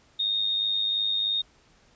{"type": "tone with amplitude modulation", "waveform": "sine", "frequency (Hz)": 3696, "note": "A#7", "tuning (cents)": -16, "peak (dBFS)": -21, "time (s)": [0.19, 1.42], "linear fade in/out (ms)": 10, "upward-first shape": "sine", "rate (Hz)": 103, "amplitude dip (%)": 50, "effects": ["pink hiss -60 dBFS RMS until 1.95 s", "resampled to 16000 Hz"]}